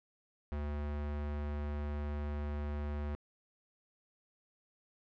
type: tone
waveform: square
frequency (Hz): 73.42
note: D2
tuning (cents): 0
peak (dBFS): -36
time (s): 0.52-3.15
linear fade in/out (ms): 0
effects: low-pass 2000 Hz 12 dB/octave